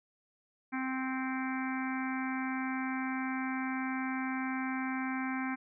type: harmonic tone with a mistuned harmonic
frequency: 261.6 Hz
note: C4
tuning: in tune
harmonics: 1 / 3 / 4 / 5 / 6 / 7 / 8 / 9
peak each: -34 / -42 / -43 / -46 / -42 / -47 / -45 / -45 dBFS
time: 0.72-5.56 s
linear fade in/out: 20 ms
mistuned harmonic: 9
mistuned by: -26 cents
effects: none